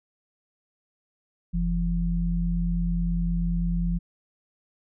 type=tone pair together; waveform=sine; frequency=45.32 / 171.1 Hz; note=F#1 / F3; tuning=-35 / -35 cents; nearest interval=octave + major seventh; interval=2300 cents; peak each=-25 dBFS; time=1.53-3.99 s; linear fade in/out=20 ms; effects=none